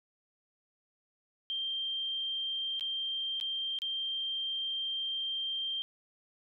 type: tone with dropouts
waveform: sine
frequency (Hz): 3167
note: G7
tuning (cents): +17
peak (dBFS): -32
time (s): 1.5-5.82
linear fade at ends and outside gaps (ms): 0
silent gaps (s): 2.796-2.809 / 3.401-3.411 / 3.788-3.819
effects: none